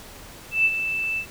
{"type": "tone with ADSR envelope", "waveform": "sine", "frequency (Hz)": 2645, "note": "E7", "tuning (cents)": 5, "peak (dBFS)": -14, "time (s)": [0.51, 1.26], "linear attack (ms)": 140, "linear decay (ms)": 48, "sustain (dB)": -9, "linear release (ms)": 80, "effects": ["pink hiss -43 dBFS RMS until 1.3 s"]}